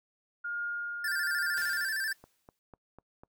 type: tone with tremolo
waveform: sine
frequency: 1419 Hz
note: F6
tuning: 27 cents sharp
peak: -31 dBFS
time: 0.44-1.85 s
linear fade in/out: 10 ms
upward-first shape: triangle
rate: 1.3 Hz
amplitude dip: 40%
type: tone with vibrato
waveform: square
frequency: 1661.2 Hz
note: G#6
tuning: in tune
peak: -31 dBFS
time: 1.04-2.13 s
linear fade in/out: 5 ms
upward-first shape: square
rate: 13 Hz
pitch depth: 91 cents each way
type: noise with exponential decay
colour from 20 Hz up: white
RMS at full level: -43 dBFS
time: 1.57-2.59 s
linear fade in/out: 0 ms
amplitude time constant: 220 ms
type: click train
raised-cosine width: 1 ms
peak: -36 dBFS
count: 5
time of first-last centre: 2.24-3.235 s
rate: 4.02 Hz
effects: noise-tail reverb RT60 0.1 s tail -24 dB re dry